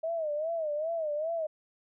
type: tone with vibrato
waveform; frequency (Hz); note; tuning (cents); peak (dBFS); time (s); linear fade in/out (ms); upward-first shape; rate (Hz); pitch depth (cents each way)
sine; 629; D#5; +19; -29; 0.03-1.47; 10; sine; 2.5; 120
effects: none